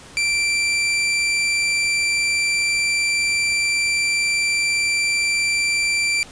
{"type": "tone", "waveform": "sawtooth", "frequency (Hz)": 2349, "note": "D7", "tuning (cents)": 0, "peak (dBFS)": -14, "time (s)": [0.17, 6.23], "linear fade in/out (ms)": 0, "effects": ["pink hiss -42 dBFS RMS until 6.31 s", "resampled to 22050 Hz"]}